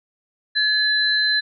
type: tone pair together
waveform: sine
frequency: 1709 / 4051 Hz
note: G#6 / B7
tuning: +49 / +43 cents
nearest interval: octave + minor third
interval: 1494 cents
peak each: -19 dBFS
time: 0.55-1.41 s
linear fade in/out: 20 ms
effects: none